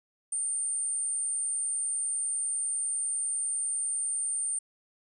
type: tone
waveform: sine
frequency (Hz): 8930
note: C#9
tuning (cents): +12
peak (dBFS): -28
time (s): 0.32-4.59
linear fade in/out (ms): 5
effects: none